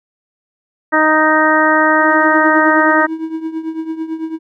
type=harmonic tone; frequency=311.1 Hz; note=D#4; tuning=in tune; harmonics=1 / 2 / 3 / 4 / 5 / 6; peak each=-16 / -16 / -16 / -16 / -16 / -16 dBFS; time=0.92-3.07 s; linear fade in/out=20 ms
type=tone with tremolo; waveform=triangle; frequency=321.1 Hz; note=E4; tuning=45 cents flat; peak=-14 dBFS; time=1.99-4.39 s; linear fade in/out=50 ms; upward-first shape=triangle; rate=9 Hz; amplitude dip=80%
effects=none